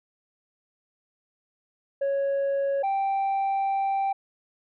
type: tone pair in turn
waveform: sine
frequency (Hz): 554 / 783.5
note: C#5 / G5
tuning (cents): -1 / -1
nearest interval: tritone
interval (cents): 600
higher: second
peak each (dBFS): -20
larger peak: neither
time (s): 2.01-2.83 / 2.83-4.13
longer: second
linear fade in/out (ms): 10
effects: tanh soft clip ceiling -22 dBFS